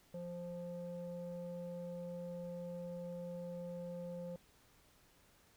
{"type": "tone with low-pass filter", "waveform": "square", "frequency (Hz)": 174.61, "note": "F3", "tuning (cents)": 0, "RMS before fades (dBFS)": -45, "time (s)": [0.14, 4.36], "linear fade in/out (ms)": 2, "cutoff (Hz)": 560, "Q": 3.8, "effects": ["pink hiss -68 dBFS RMS until 5.56 s"]}